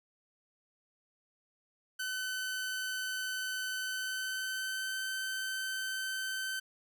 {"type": "tone with pitch glide", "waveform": "sawtooth", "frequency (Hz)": [1517, 1538.2], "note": ["F#6", "G6"], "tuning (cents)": [43, -33], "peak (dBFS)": -31, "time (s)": [1.99, 6.6], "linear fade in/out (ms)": 10, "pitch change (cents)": 24, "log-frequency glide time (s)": [3.78, 5], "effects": []}